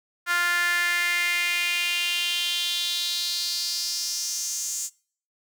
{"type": "tone with high-pass filter sweep", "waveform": "sawtooth", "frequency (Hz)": 349.2, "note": "F4", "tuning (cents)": 0, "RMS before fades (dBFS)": -26, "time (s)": [0.26, 4.9], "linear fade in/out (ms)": 50, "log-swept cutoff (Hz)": [1500, 7100], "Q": 4.3, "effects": ["noise-tail reverb RT60 0.5 s tail -24 dB re dry"]}